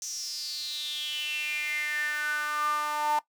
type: tone with high-pass filter sweep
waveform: sawtooth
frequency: 299.3 Hz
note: D4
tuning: 33 cents sharp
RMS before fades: -31 dBFS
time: 0.02-3.19 s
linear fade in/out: 2 ms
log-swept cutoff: 6100 to 870 Hz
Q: 8.5
effects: noise-tail reverb RT60 0.1 s tail -18 dB re dry